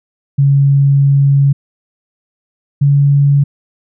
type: tone pair in turn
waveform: sine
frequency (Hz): 139.5 / 141.61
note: C#3 / C#3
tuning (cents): +11 / +37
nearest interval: unison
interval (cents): 26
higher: second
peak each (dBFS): -6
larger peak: neither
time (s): 0.38-1.53 / 2.81-3.44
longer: first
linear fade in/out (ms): 10
effects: none